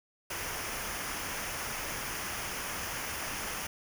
pink noise with comb filter, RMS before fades -37 dBFS, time 0.3-3.67 s, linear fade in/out 5 ms, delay 0.25 ms, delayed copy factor -0.6, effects none

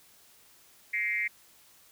sine tone with frequency modulation, 2100 Hz, C7, 6 cents sharp, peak -27 dBFS, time 0.93-1.28 s, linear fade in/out 10 ms, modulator 205 Hz, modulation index 0.98, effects white hiss -59 dBFS RMS until 1.91 s

